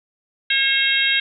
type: harmonic tone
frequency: 540 Hz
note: C#5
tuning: 45 cents flat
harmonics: 3 / 4 / 5 / 6 / 7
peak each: -22 / -22 / -22 / -22 / -22 dBFS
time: 0.5-1.2 s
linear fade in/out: 5 ms
effects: none